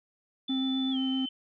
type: tone with pitch glide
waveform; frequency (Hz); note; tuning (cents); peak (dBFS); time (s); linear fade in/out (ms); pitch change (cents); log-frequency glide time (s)
sine; 3499 to 3064; A7 to G7; -10 to -40; -34; 0.48-1.29; 5; -230; 0.91-0.98
type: tone with vibrato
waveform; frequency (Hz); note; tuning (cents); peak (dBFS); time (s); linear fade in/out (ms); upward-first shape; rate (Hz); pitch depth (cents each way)
triangle; 262.9; C4; +8; -25; 0.49-1.26; 10; sine; 7.8; 9
effects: none